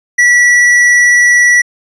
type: tone with tanh clipping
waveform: sine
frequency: 1947 Hz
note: B6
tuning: 25 cents flat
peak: -6 dBFS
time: 0.18-1.62 s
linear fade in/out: 10 ms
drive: 10 dB
effects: resampled to 22050 Hz